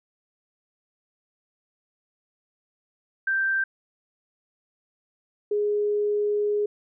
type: tone pair in turn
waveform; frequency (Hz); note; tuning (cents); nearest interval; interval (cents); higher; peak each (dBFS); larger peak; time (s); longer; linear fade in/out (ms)
sine; 1568 / 415.3; G6 / G#4; 0 / 0; octave + major seventh; 2300; first; -21; neither; 3.27-3.64 / 5.51-6.66; second; 5
effects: none